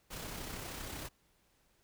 pink noise with amplitude modulation, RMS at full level -42 dBFS, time 0.1-1.09 s, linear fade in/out 20 ms, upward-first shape sine, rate 32.7 Hz, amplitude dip 35%, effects pink hiss -72 dBFS RMS until 1.83 s

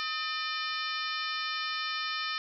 harmonic tone with a mistuned harmonic, 601 Hz, D5, 40 cents sharp, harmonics 2 / 3 / 4 / 5 / 6 / 7 / 8 / 9, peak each -36 / -38 / -39 / -40 / -41 / -41 / -42 / -43 dBFS, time 0-2.38 s, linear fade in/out 0 ms, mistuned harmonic 2, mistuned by +88 cents, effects none

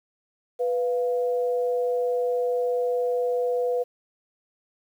sine tone pair together, 493.9 / 698.5 Hz, B4 / F5, 0 / 0 cents, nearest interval tritone, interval 600 cents, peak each -22 / -32 dBFS, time 0.59-3.84 s, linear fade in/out 20 ms, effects 9-bit

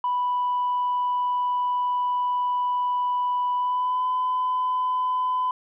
sine tone with pitch glide, 987.8 to 1008.6 Hz, B5 to B5, 0 to +36 cents, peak -20 dBFS, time 0.04-5.51 s, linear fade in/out 2 ms, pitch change +36 cents, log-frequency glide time 3.55-4.06 s, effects tanh soft clip ceiling -18 dBFS

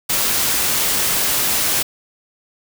white noise, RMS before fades -18 dBFS, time 0.09-1.83 s, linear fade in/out 10 ms, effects none

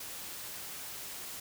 white noise, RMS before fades -43 dBFS, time 0-1.4 s, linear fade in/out 5 ms, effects none

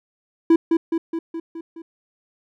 triangle tone with echo, 330.1 Hz, E4, 2 cents sharp, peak -8 dBFS, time 0.5-0.56 s, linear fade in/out 5 ms, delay 210 ms, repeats 6, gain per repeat -4 dB, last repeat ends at 1.82 s, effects none

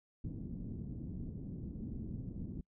white low-pass noise, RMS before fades -43 dBFS, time 0.24-2.61 s, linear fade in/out 5 ms, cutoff 250 Hz, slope 24 dB/octave, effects noise-tail reverb RT60 0.1 s tail -26 dB re dry

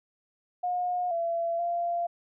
sine tone with pitch steps, 718 / 675 / 690 Hz, F5 / E5 / F5, +48 / +41 / -21 cents, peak -26 dBFS, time 0.63-2.07 s, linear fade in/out 10 ms, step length 480 ms, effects none

